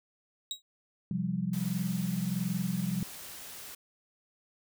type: tone with exponential decay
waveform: 35% pulse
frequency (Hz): 3823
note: A#7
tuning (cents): +43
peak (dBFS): -27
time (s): 0.51-0.62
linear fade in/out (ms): 1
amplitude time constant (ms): 22
type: chord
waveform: sine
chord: C suspended fourth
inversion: none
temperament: equal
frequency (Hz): 130.81 / 174.61 / 196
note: C3 / F3 / G3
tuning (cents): 0 / 0 / 0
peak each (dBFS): -37 / -32 / -33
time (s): 1.11-3.03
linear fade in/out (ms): 2
type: noise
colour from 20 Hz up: white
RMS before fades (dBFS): -45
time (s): 1.53-3.75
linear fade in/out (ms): 5
effects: none